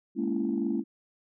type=chord; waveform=sine; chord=A# half-diminished seventh; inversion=third; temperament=just; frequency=209.8 / 233.1 / 279.7 / 335.6 Hz; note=G#3 / A#3 / C#4 / E4; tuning=+18 / 0 / +16 / +31 cents; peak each=-31 dBFS; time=0.15-0.84 s; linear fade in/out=50 ms; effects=tanh soft clip ceiling -18 dBFS